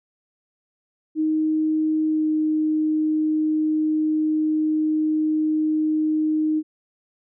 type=tone with pitch glide; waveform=sine; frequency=312.1 to 309.9 Hz; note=D#4 to D#4; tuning=+5 to -7 cents; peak=-18 dBFS; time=1.15-6.63 s; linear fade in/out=50 ms; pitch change=-12 cents; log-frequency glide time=2.08-2.26 s; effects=none

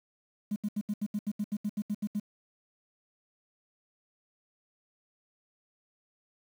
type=tone bursts; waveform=triangle; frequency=208 Hz; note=G#3; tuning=3 cents sharp; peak=-24 dBFS; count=14; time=0.51-2.199 s; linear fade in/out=10 ms; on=51 ms; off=75 ms; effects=tanh soft clip ceiling -26 dBFS + 9-bit

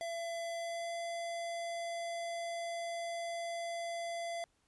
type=tone with pitch glide; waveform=square; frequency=674 to 679.9 Hz; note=E5 to F5; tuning=+38 to -47 cents; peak=-38 dBFS; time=0.01-4.44 s; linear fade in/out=0 ms; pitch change=+15 cents; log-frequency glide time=0.51-0.93 s; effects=pink hiss -75 dBFS RMS until 4.67 s + resampled to 24000 Hz

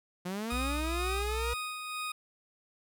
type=linear sweep; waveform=sawtooth; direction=up; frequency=174.4 to 483.7 Hz; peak=-30 dBFS; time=0.25-1.54 s; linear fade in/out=10 ms
type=tone with tremolo; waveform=20% pulse; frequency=1244.5 Hz; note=D#6; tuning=in tune; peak=-29 dBFS; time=0.5-2.12 s; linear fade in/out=5 ms; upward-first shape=sine; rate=2.1 Hz; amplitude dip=40%
type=tone with pitch glide; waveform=sine; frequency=61.74 to 60.96 Hz; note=B1 to B1; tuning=0 to -22 cents; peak=-33 dBFS; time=0.52-1.54 s; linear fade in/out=5 ms; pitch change=-22 cents; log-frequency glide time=0.69-1.03 s
effects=none

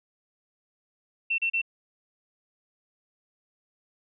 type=tone bursts; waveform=sine; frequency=2699 Hz; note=E7; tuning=40 cents sharp; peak=-23 dBFS; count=3; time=1.3-1.617 s; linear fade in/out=10 ms; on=83 ms; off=34 ms; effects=none

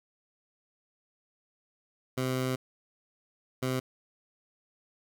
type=tone bursts at uneven times; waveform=15% pulse; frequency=129.2 Hz; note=C3; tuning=21 cents flat; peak=-22 dBFS; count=2; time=2.17-2.56 / 3.62-3.8 s; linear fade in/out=10 ms; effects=none

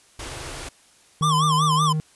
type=band-stop noise; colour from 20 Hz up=pink; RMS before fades=-34 dBFS; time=0.19-0.69 s; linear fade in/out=5 ms; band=150 to 250 Hz; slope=96 dB/octave
type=tone; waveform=triangle; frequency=155.56 Hz; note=D#3; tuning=in tune; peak=-19 dBFS; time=1.21-2 s; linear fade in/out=0 ms
type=tone with vibrato; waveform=square; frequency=1100 Hz; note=C#6; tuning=14 cents flat; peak=-19 dBFS; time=1.22-1.93 s; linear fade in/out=10 ms; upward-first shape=sine; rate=5.3 Hz; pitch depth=150 cents each way
effects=white hiss -55 dBFS RMS until 2.15 s + resampled to 24000 Hz

